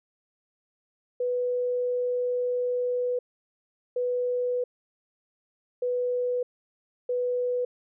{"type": "tone bursts at uneven times", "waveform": "sine", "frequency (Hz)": 493.9, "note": "B4", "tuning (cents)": 0, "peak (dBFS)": -24, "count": 4, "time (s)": [[1.2, 3.19], [3.96, 4.64], [5.82, 6.43], [7.09, 7.65]], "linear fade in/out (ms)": 5, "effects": []}